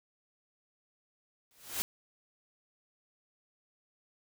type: noise with exponential growth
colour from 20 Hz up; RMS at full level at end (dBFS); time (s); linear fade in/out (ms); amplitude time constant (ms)
white; -30; 1.51-1.82; 0; 66
effects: none